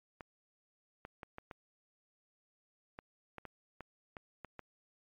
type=clicks; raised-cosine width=0.5 ms; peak=-30 dBFS; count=12; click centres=0.208 / 1.051 / 1.232 / 1.384 / 1.512 / 2.989 / 3.383 / 3.453 / 3.807 / 4.168 / 4.447 / 4.593 s; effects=MP3 64 kbps